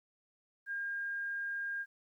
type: tone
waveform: sine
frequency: 1612 Hz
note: G6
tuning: 48 cents sharp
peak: -35 dBFS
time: 0.66-1.86 s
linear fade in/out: 50 ms
effects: 12-bit